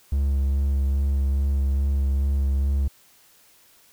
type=tone with vibrato; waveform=triangle; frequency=68.9 Hz; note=C#2; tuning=10 cents flat; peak=-17 dBFS; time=0.12-2.88 s; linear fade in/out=5 ms; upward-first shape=sine; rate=2.4 Hz; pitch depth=19 cents each way; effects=white hiss -56 dBFS RMS until 3.92 s